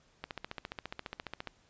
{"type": "click train", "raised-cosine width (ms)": 0.3, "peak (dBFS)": -22, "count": 19, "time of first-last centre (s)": [0.24, 1.473], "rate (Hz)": 14.6, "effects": ["pink hiss -67 dBFS RMS until 1.69 s", "resampled to 16000 Hz"]}